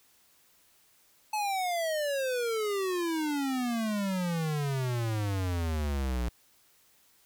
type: exponential sweep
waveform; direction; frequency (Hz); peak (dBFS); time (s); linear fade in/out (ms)
square; down; 866 to 58.27; -29; 1.33-6.29; 5
effects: white hiss -64 dBFS RMS until 7.25 s